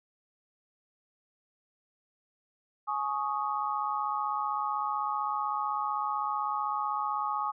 sine chord, Ab suspended fourth, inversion none, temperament equal with one note detuned, 841.7 / 1108.7 / 1244.5 Hz, Ab5 / Db6 / Eb6, +23 / 0 / 0 cents, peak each -33 dBFS, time 2.87-7.52 s, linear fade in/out 20 ms, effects none

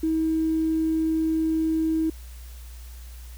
triangle tone with tanh clipping, 320 Hz, D#4, 49 cents sharp, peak -20 dBFS, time 0.03-2.1 s, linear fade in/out 5 ms, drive 2 dB, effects added 60 Hz sine -38 dBFS peak until 3.37 s + white hiss -51 dBFS RMS until 3.37 s

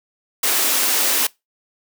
white high-pass noise, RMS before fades -18 dBFS, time 0.43-1.27 s, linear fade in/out 5 ms, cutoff 240 Hz, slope 48 dB/octave, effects noise-tail reverb RT60 0.2 s tail -23 dB re dry

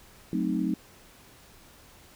sine chord, F# diminished seventh, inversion none, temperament equal, 185 / 220 / 261.6 / 311.1 Hz, F#3 / A3 / C4 / Eb4, 0 / 0 / 0 / 0 cents, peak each -30 / -31 / -31 / -30 dBFS, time 0.33-0.74 s, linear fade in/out 2 ms, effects pink hiss -54 dBFS RMS until 2.15 s

